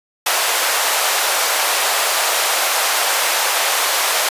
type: high-pass noise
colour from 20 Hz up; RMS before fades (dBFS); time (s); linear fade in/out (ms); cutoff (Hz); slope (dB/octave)
pink; -17; 0.26-4.29; 5; 590; 24
effects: resampled to 32000 Hz